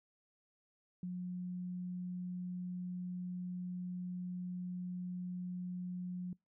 sine tone, 180 Hz, F#3, 47 cents flat, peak -38 dBFS, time 1.03-6.33 s, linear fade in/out 2 ms, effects noise-tail reverb RT60 0.2 s tail -25 dB re dry

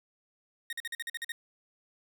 30% pulse tone bursts, 1858 Hz, A#6, 6 cents flat, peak -31 dBFS, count 9, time 0.7-1.32 s, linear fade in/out 2 ms, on 28 ms, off 46 ms, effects none

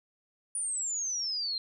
sine exponential sweep, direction down, 9560 to 4119 Hz, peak -30 dBFS, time 0.55-1.58 s, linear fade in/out 2 ms, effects none

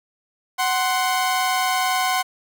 sawtooth tone pair together, 744.4 / 1046.5 Hz, F#5 / C6, +10 / 0 cents, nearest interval tritone, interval 590 cents, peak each -17 / -19 dBFS, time 0.58-2.23 s, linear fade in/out 20 ms, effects none

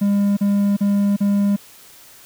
triangle tone bursts, 201.7 Hz, G3, 50 cents sharp, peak -12 dBFS, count 4, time 0.01-1.564 s, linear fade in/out 10 ms, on 360 ms, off 38 ms, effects white hiss -45 dBFS RMS until 2.25 s

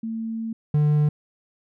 sine / triangle tone pair in turn, 224.8 / 149.34 Hz, A3 / D3, +37 / +29 cents, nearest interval perfect fifth, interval 708 cents, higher first, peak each -26 / -14 dBFS, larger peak second, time 0.03-0.53 / 0.74-1.09 s, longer first, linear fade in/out 5 ms, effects none

